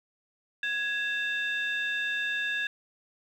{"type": "tone cluster", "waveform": "sine", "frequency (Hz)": [1666, 2684, 3612], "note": ["G#6", "E7", "A7"], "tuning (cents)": [5, 31, 45], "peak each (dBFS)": [-28, -34, -36], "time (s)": [0.63, 2.67], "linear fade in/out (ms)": 2, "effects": ["tanh soft clip ceiling -21 dBFS", "10-bit"]}